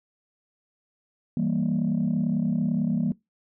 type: chord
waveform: sine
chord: E diminished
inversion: none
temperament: equal with one note detuned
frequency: 164.81 / 196 / 233.9 Hz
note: E3 / G3 / Bb3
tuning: 0 / 0 / +6 cents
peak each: -26 / -26 / -24 dBFS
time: 1.37-3.12 s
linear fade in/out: 2 ms
effects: noise-tail reverb RT60 0.2 s tail -23 dB re dry + tanh soft clip ceiling -17 dBFS